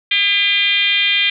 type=tone with frequency modulation; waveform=sine; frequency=2794 Hz; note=F7; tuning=in tune; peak=-12 dBFS; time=0.11-1.3 s; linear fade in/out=5 ms; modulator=390 Hz; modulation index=2.1; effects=none